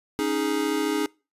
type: chord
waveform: square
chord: C# suspended second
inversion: none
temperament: equal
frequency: 277.2 / 311.1 / 415.3 Hz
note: C#4 / D#4 / G#4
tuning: 0 / 0 / 0 cents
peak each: -30 / -27 / -28 dBFS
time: 0.19-1.06 s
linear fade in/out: 0 ms
effects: noise-tail reverb RT60 0.3 s tail -24 dB re dry + resampled to 32000 Hz